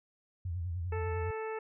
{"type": "tone with vibrato", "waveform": "sine", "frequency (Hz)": 87.31, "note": "F2", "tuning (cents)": 0, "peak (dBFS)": -33, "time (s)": [0.45, 1.31], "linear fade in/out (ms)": 5, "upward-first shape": "sine", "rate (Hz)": 10, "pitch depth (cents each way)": 110}
{"type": "harmonic tone", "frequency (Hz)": 440, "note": "A4", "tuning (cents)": 0, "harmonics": [1, 2, 3, 4, 5, 6], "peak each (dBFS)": [-36, -42, -46, -48, -50, -52], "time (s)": [0.92, 1.59], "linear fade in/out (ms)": 5}
{"effects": []}